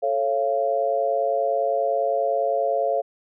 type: chord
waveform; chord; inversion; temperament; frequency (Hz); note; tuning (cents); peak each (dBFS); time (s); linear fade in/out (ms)
sine; A augmented; none; just; 440 / 550 / 687.5; A4 / C#5 / E#5; 0 / -14 / -27; -27 / -23 / -23; 0.02-3.02; 20
effects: none